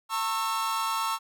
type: tone cluster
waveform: 45% pulse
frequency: 904 / 1096 / 1321 Hz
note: A5 / C#6 / E6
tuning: +47 / -20 / +3 cents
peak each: -31 dBFS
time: 0.09-1.19 s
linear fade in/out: 50 ms
effects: none